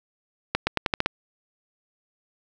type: accelerating click train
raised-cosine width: 0.3 ms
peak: -5 dBFS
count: 7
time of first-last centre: 0.55-1.06 s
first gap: 120 ms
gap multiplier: 0.86
effects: none